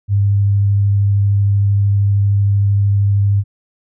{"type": "tone with vibrato", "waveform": "sine", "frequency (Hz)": 100.5, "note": "G2", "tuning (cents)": 44, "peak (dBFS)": -10, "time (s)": [0.08, 3.44], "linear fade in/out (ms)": 50, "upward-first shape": "sine", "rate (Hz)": 13, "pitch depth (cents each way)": 9, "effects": []}